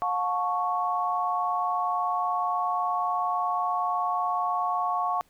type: chord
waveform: sine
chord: F augmented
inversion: none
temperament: equal with one note detuned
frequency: 716.4 / 880 / 1108.7 Hz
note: F5 / A5 / C#6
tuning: +44 / 0 / 0 cents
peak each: -28 / -32 / -27 dBFS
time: 0.02-5.21 s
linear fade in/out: 0 ms
effects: pink hiss -64 dBFS RMS until 5.29 s